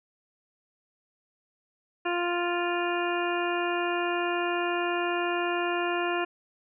harmonic tone, 349.2 Hz, F4, in tune, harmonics 1 / 2 / 3 / 4 / 5 / 7 / 8, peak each -29 / -32 / -34 / -35 / -36 / -37 / -38 dBFS, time 2.05-6.25 s, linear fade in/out 10 ms, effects none

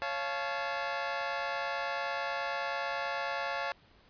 20% pulse chord, Db augmented, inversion none, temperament just, 554.4 / 693 / 866.2 Hz, Db5 / F5 / A5, 0 / -14 / -27 cents, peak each -32 dBFS, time 0.02-3.72 s, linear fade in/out 0 ms, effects pink hiss -62 dBFS RMS until 4.09 s + resampled to 11025 Hz

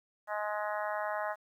harmonic tone, 210 Hz, G#3, 19 cents sharp, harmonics 3 / 4 / 5 / 6 / 7 / 8 / 9, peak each -36 / -38 / -40 / -42 / -43 / -44 / -45 dBFS, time 0.27-1.36 s, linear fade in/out 50 ms, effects 11-bit

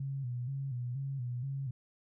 sine tone with vibrato, 129.6 Hz, C3, 16 cents flat, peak -34 dBFS, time 0-1.71 s, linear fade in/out 5 ms, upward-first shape square, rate 2.1 Hz, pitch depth 95 cents each way, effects none

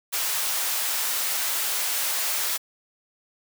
white high-pass noise, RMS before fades -26 dBFS, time 0.12-2.58 s, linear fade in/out 20 ms, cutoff 640 Hz, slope 12 dB/octave, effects none

